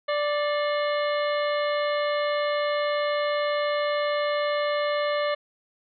harmonic tone with a mistuned harmonic, 587.3 Hz, D5, in tune, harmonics 1 / 2 / 3 / 4 / 5 / 6 / 7, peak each -24 / -30 / -34 / -36 / -38 / -40 / -41 dBFS, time 0.08-5.35 s, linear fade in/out 10 ms, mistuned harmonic 4, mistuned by -150 cents, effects none

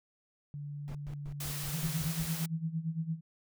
sine tone with pitch glide, 145 to 143.5 Hz, D3 to D3, -22 to -40 cents, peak -38 dBFS, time 0.54-2.09 s, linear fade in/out 0 ms, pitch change -18 cents, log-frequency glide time 0.81-1.75 s
brown noise bursts, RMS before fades -44 dBFS, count 8, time 0.88-2.264 s, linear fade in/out 0 ms, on 68 ms, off 120 ms
white noise, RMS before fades -40 dBFS, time 1.4-2.46 s, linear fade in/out 5 ms
sine tone with tremolo, 162.2 Hz, E3, 28 cents flat, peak -29 dBFS, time 1.72-3.21 s, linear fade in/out 50 ms, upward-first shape sine, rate 8.8 Hz, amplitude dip 80%
effects none

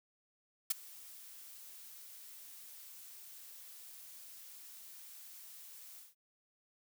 blue noise with ADSR envelope, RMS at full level -29 dBFS, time 0.7-6.15 s, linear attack 9 ms, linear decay 16 ms, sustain -24 dB, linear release 170 ms, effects none

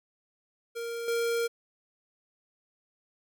square tone with level steps, 466.2 Hz, A#4, in tune, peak -34 / -27 dBFS, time 0.75-1.48 s, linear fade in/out 20 ms, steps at 1.08 s, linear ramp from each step 2 ms, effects none

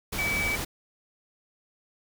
sine tone in noise, 2295 Hz, D7, 40 cents flat, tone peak -26 dBFS, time 0.18-0.56 s, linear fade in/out 10 ms, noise pink, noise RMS -32 dBFS, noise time 0.12-0.65 s, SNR +3 dB, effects none

